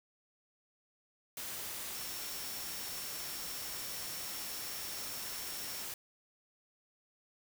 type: tone in noise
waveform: sine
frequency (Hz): 5470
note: F8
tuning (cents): -37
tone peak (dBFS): -48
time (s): 1.95-5.83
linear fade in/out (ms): 2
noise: white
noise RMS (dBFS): -42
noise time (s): 1.37-5.94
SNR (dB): -9
effects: none